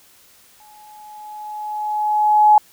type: tone with exponential growth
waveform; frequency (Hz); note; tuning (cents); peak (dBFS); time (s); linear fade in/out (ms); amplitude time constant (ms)
sine; 846; G#5; +32; -6; 0.6-2.58; 2; 430
effects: white hiss -51 dBFS RMS until 2.72 s